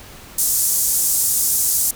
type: band-pass noise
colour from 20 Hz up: pink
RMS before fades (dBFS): -18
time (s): 0.38-1.91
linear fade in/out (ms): 5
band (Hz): 6900 to 16000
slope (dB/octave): 24
effects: pink hiss -40 dBFS RMS until 1.95 s